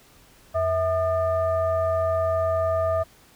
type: tone with frequency modulation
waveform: sine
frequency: 651 Hz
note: E5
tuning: 22 cents flat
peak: -20 dBFS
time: 0.54-3.04 s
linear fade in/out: 20 ms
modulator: 563 Hz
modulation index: 0.71
effects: pink hiss -54 dBFS RMS until 3.35 s